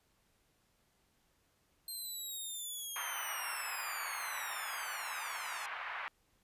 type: linear sweep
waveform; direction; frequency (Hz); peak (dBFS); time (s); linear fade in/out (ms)
5% pulse; down; 4186 to 826; -33; 1.88-5.66; 2
type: band-pass noise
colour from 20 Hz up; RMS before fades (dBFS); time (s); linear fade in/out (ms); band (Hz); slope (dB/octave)
pink; -42; 2.96-6.08; 0; 920 to 2400; 24
effects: pink hiss -74 dBFS RMS until 6.43 s + resampled to 32000 Hz